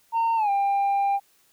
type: tone with pitch glide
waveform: sine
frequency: 915 to 796.6 Hz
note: A#5 to G5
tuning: -32 to +28 cents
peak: -17 dBFS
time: 0.12-1.2 s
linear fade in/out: 50 ms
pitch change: -240 cents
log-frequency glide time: 0.36-0.5 s
effects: tanh soft clip ceiling -19 dBFS + white hiss -62 dBFS RMS until 1.52 s